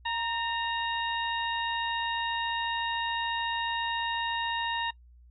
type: harmonic tone with a mistuned harmonic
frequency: 934 Hz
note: A#5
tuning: 3 cents sharp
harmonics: 1 / 2 / 3 / 4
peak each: -31 / -34 / -36 / -37 dBFS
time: 0.05-4.91 s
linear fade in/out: 10 ms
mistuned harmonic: 2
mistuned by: -38 cents
effects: noise-tail reverb RT60 0.1 s tail -23 dB re dry + added 60 Hz sine -52 dBFS peak until 5.3 s